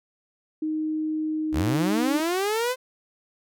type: tone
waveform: sine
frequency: 311.1 Hz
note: D#4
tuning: in tune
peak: -24 dBFS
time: 0.62-2.2 s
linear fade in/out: 5 ms
type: linear sweep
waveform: sawtooth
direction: up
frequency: 57.4 to 519 Hz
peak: -19 dBFS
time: 1.52-2.76 s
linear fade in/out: 50 ms
effects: none